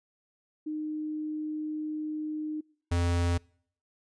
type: tone pair in turn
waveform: sine / square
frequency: 306.8 / 86.59 Hz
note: D#4 / F2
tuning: -24 / -14 cents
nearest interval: octave + minor seventh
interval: 2190 cents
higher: first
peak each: -31 / -25 dBFS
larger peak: second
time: 0.66-2.61 / 2.91-3.38 s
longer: first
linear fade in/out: 10 ms
effects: noise-tail reverb RT60 0.6 s tail -26 dB re dry + resampled to 22050 Hz